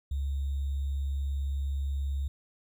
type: tone with sample-and-hold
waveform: sine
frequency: 69.3 Hz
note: C#2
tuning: in tune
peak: -28 dBFS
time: 0.11-2.28 s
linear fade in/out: 5 ms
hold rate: 3675 Hz
effects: none